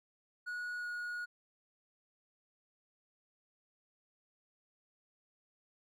triangle tone with pitch glide, 1458 to 1447.9 Hz, F#6 to F#6, -26 to -38 cents, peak -36 dBFS, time 0.46-1.26 s, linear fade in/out 20 ms, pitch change -12 cents, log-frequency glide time 0.78-0.87 s, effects none

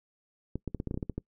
clicks, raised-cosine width 3 ms, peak -20 dBFS, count 11, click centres 0.556 / 0.677 / 0.747 / 0.801 / 0.873 / 0.911 / 0.943 / 0.975 / 1.028 / 1.097 / 1.18 s, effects noise-tail reverb RT60 0.1 s tail -23 dB re dry

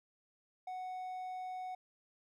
triangle tone, 740 Hz, F#5, in tune, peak -38 dBFS, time 0.67-1.75 s, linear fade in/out 5 ms, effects none

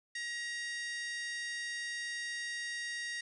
harmonic tone with a mistuned harmonic, 932.3 Hz, A#5, in tune, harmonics 2 / 3 / 4 / 5 / 6 / 7 / 8 / 9 / 10, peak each -38 / -51 / -47 / -49 / -49 / -53 / -62 / -54 / -55 dBFS, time 0.15-3.21 s, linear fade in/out 5 ms, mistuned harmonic 2, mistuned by +33 cents, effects none

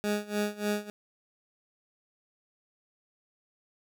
20% pulse tone with tremolo, 207.7 Hz, G#3, in tune, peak -21 dBFS, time 0.04-0.9 s, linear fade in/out 0 ms, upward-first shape sine, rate 3.4 Hz, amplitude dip 90%, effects none

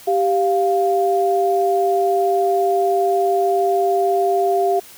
sine tone pair together, 392 / 698.5 Hz, G4 / F5, 0 / 0 cents, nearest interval minor seventh, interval 1000 cents, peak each -17 dBFS, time 0.07-4.8 s, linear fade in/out 10 ms, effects white hiss -42 dBFS RMS until 4.97 s

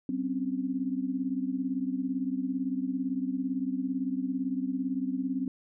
sine tone cluster, 191.3 / 258.7 / 276.5 Hz, G3 / C4 / C#4, -42 / -19 / -4 cents, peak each -37 / -30 / -34 dBFS, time 0.09-5.48 s, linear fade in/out 2 ms, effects none

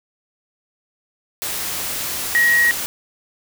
sine tone in noise, 1897 Hz, A#6, 30 cents sharp, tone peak -12 dBFS, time 2.35-2.71 s, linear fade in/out 0 ms, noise white, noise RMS -25 dBFS, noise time 1.42-2.86 s, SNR +10 dB, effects none

